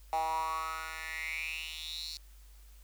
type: tone with high-pass filter sweep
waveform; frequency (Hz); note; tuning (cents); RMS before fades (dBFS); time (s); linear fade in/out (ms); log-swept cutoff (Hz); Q
10% pulse; 160; D#3; +49; -37; 0.13-2.17; 0; 780 to 4600; 7.4
effects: added 50 Hz sine -52 dBFS peak until 2.83 s + white hiss -64 dBFS RMS until 2.83 s